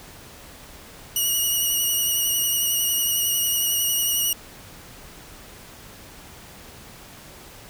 5% pulse tone with vibrato, 2900 Hz, F#7, 35 cents flat, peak -12 dBFS, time 1.16-4.33 s, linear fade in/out 2 ms, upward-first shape sine, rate 11 Hz, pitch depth 26 cents each way, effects pink hiss -44 dBFS RMS until 7.69 s

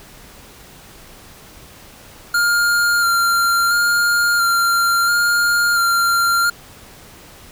square tone with vibrato, 1396.9 Hz, F6, in tune, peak -14 dBFS, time 2.34-6.5 s, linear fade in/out 5 ms, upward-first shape square, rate 0.73 Hz, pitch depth 16 cents each way, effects pink hiss -42 dBFS RMS until 7.51 s

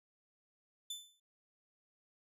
sawtooth tone with exponential decay, 3520 Hz, A7, in tune, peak -35 dBFS, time 0.9-1.2 s, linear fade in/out 5 ms, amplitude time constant 64 ms, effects resampled to 32000 Hz

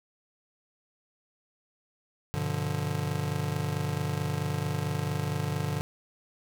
square chord, G dominant seventh, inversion none, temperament just, 98 / 122.5 / 147 / 176.4 Hz, G2 / B2 / D3 / F3, 0 / -14 / +2 / +18 cents, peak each -35 / -37 / -32 / -38 dBFS, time 2.34-5.81 s, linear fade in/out 0 ms, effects none

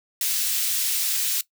white high-pass noise, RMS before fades -24 dBFS, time 0.21-1.41 s, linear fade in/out 2 ms, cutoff 2800 Hz, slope 12 dB/octave, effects noise-tail reverb RT60 0.1 s tail -18 dB re dry

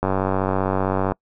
click train, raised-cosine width 1 ms, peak -7 dBFS, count 105, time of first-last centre 0.03-1.12 s, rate 95.4 Hz, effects noise-tail reverb RT60 0.1 s tail -26 dB re dry

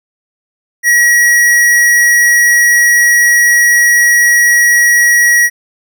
square tone, 1912 Hz, A#6, 43 cents sharp, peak -6 dBFS, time 0.83-5.5 s, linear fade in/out 50 ms, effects none

